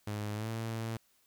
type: tone with pitch glide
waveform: sawtooth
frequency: 104.8 to 112.97 Hz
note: G#2 to A2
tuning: +16 to +46 cents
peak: -31 dBFS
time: 0.07-0.97 s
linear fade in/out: 5 ms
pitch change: +130 cents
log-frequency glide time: 0.34-0.49 s
effects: white hiss -70 dBFS RMS until 1.26 s

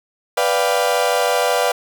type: chord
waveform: 35% pulse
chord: G dominant seventh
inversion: first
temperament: equal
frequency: 493.9 / 587.3 / 698.5 / 784 Hz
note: B4 / D5 / F5 / G5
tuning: 0 / 0 / 0 / 0 cents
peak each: -18 / -19 / -19 / -22 dBFS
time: 0.37-1.72 s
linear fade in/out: 5 ms
effects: 7-bit

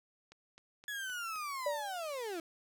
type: click train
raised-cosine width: 0.2 ms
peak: -37 dBFS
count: 5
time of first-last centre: 0.32-1.359 s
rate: 3.85 Hz
type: linear sweep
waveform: 35% pulse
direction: down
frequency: 1705 to 317.1 Hz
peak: -36 dBFS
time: 0.88-2.4 s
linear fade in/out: 2 ms
type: tone with exponential decay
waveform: sine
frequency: 584 Hz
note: D5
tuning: 10 cents flat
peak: -29 dBFS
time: 1.66-2.06 s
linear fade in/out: 5 ms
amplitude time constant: 86 ms
effects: none

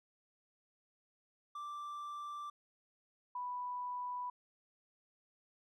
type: tone pair in turn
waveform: triangle / sine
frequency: 1174.7 / 987.8 Hz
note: D6 / B5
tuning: 0 / 0 cents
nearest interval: minor third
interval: 300 cents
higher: first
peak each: -40 / -38 dBFS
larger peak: second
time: 1.55-2.5 / 3.35-4.3 s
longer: neither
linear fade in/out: 5 ms
effects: none

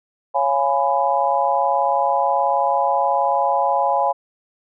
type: chord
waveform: sine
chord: C# dominant seventh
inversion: none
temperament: just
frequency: 554.4 / 693 / 831.5 / 997.9 Hz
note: C#5 / E#5 / G#5 / B5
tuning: 0 / -14 / +2 / +18 cents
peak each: -22 / -22 / -19 / -22 dBFS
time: 0.34-4.13 s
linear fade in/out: 20 ms
effects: none

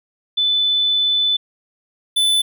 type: tone pair in turn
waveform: sine / square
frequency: 3503 / 3503 Hz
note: A7 / A7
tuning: -8 / -8 cents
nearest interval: unison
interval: 0 cents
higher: neither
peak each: -14 dBFS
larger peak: neither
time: 0.37-1.37 / 2.16-2.42 s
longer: first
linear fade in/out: 10 ms
effects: none

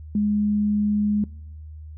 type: tone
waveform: sine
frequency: 208.1 Hz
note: G#3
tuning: 4 cents sharp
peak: -18 dBFS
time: 0.15-1.24 s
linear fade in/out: 2 ms
effects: noise-tail reverb RT60 0.8 s tail -23 dB re dry + added 77 Hz sine -36 dBFS peak until 1.97 s

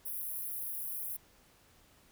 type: high-pass noise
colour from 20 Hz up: white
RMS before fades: -39 dBFS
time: 0.05-1.17 s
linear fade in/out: 10 ms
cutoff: 10000 Hz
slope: 96 dB/octave
effects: pink hiss -64 dBFS RMS until 2.11 s

